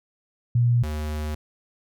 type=tone pair in turn; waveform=sine / square; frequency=120 / 76.01 Hz; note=B2 / D#2; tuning=-49 / -40 cents; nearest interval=minor sixth; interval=791 cents; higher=first; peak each=-16 / -27 dBFS; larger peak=first; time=0.55-0.83 / 0.83-1.35 s; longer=second; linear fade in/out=5 ms; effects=none